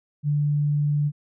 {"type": "tone", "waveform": "sine", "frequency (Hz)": 146.83, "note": "D3", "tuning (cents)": 0, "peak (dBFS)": -19, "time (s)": [0.23, 1.12], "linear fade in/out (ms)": 50, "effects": []}